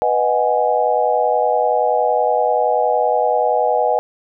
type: chord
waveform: sine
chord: G# minor seventh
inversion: first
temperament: equal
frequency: 493.9 / 622.3 / 740 / 830.6 Hz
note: B4 / D#5 / F#5 / G#5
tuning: 0 / 0 / 0 / 0 cents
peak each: -19 dBFS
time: 0.02-3.99 s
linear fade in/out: 0 ms
effects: none